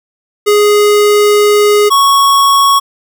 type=tone pair in turn; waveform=square; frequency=415.3 / 1108.7 Hz; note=G#4 / C#6; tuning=0 / 0 cents; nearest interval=octave + perfect fourth; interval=1700 cents; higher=second; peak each=-6 dBFS; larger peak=neither; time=0.46-1.9 / 1.9-2.8 s; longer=first; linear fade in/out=20 ms; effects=none